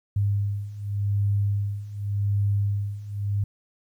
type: beating tone pair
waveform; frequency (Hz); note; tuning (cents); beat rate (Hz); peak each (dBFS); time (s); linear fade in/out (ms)
sine; 100.7 / 101.57; G2 / G#2; +47 / -38; 0.87; -27 / -24; 0.16-3.44; 5
effects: 10-bit